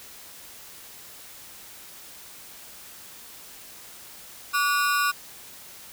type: ring-modulated tone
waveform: 40% pulse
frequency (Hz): 1301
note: E6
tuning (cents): -23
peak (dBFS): -17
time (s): 4.53-5.12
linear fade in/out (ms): 20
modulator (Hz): 151
effects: white hiss -45 dBFS RMS until 5.92 s